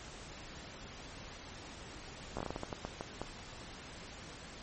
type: slowing click train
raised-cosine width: 1 ms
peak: -23 dBFS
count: 12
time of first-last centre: 2.37-3.216 s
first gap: 15 ms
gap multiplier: 1.3
effects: pink hiss -49 dBFS RMS until 4.62 s + MP3 32 kbps